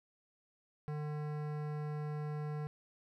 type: tone with hard clipping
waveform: sine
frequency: 150 Hz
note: D3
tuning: 37 cents sharp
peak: -39 dBFS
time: 0.88-2.67 s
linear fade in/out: 0 ms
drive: 17 dB
effects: none